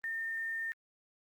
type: tone with quantisation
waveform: sine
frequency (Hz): 1815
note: A#6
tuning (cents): -47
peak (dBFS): -34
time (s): 0.04-0.72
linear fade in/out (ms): 0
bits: 10
effects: Opus 24 kbps